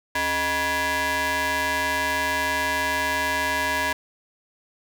sawtooth ring-modulated tone, 349.2 Hz, F4, in tune, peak -15 dBFS, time 0.15-3.93 s, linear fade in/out 5 ms, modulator 1320 Hz, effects none

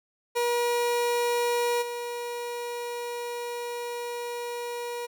30% pulse tone with level steps, 479.4 Hz, A#4, 48 cents sharp, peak -21 / -29 dBFS, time 0.35-5.07 s, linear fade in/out 20 ms, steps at 1.81 s, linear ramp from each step 20 ms, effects none

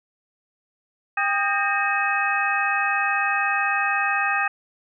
sine tone cluster, 796 / 1234 / 1594 / 1848 / 2550 Hz, G5 / D#6 / G6 / A#6 / D#7, +26 / -15 / +28 / -16 / +42 cents, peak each -26 dBFS, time 1.17-4.48 s, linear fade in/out 5 ms, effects none

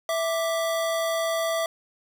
square tone pair together, 658 / 1174.1 Hz, E5 / D6, -3 / -1 cents, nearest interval minor seventh, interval 1002 cents, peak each -25 / -32 dBFS, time 0.09-1.66 s, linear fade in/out 2 ms, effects none

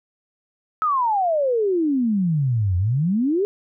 sine exponential two-way sweep, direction down then up, 1304 to 86.4 to 422.3 Hz, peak -17 dBFS, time 0.82-3.45 s, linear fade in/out 0 ms, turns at 2.77 s, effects none

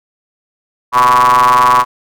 square ring-modulated tone, 63 Hz, B1, 35 cents sharp, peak -4 dBFS, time 0.92-1.85 s, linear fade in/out 50 ms, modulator 1060 Hz, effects none

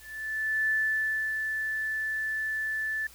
sine tone with ADSR envelope, 1751 Hz, A6, 9 cents flat, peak -23 dBFS, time 0-3.07 s, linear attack 690 ms, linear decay 640 ms, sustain -5 dB, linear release 4 ms, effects added 60 Hz sine -57 dBFS peak until 3.14 s + white hiss -53 dBFS RMS until 3.14 s

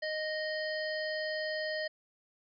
harmonic tone, 620 Hz, D#5, 6 cents flat, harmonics 1 / 3 / 5 / 7 / 8, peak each -35 / -37 / -48 / -44 / -45 dBFS, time 0.02-1.88 s, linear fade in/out 10 ms, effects none

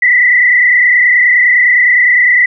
sine tone with frequency modulation, 1975.5 Hz, B6, in tune, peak -5 dBFS, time 0.02-2.46 s, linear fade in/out 5 ms, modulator 29.7 Hz, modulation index 2.1, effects none

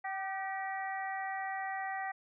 harmonic tone with a mistuned harmonic, 385 Hz, G4, 31 cents flat, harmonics 2 / 3 / 4 / 5 / 6, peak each -37 / -47 / -47 / -40 / -53 dBFS, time 0.04-2.12 s, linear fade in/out 10 ms, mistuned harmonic 3, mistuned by +49 cents, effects none

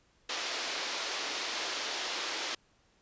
white band-pass noise, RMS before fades -36 dBFS, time 0.29-2.55 s, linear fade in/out 5 ms, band 300 to 5500 Hz, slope 24 dB/octave, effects pink hiss -68 dBFS RMS until 3.01 s + resampled to 16000 Hz

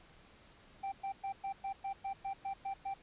triangle tone bursts, 783 Hz, G5, 2 cents flat, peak -34 dBFS, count 11, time 0.83-2.942 s, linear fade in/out 10 ms, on 92 ms, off 110 ms, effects pink hiss -61 dBFS RMS until 3.02 s + resampled to 8000 Hz

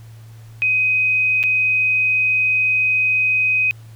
sine tone with dropouts, 2514 Hz, D#7, 17 cents sharp, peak -14 dBFS, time 0.62-3.71 s, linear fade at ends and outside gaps 0 ms, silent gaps 1.43-1.437 s, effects added 112 Hz sine -37 dBFS peak until 3.95 s + pink hiss -52 dBFS RMS until 3.95 s

